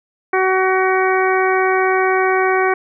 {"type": "harmonic tone", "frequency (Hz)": 376.3, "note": "F#4", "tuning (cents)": 29, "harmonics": [1, 2, 3, 4, 5, 6], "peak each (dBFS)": [-16, -19, -21, -22, -23, -24], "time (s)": [0.33, 2.74], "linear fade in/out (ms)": 5, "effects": []}